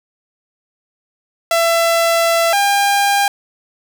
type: tone pair in turn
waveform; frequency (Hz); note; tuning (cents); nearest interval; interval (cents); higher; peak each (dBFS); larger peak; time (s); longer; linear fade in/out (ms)
sawtooth; 670 / 803.3; E5 / G5; +28 / +42; minor third; 314; second; -8; neither; 1.51-2.53 / 2.53-3.28; first; 2
effects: none